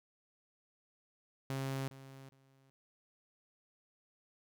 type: tone with echo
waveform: sawtooth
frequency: 134.8 Hz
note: C#3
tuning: 48 cents flat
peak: -32 dBFS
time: 1.5-1.88 s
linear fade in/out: 0 ms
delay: 410 ms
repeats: 2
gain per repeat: -15 dB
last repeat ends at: 2.7 s
effects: none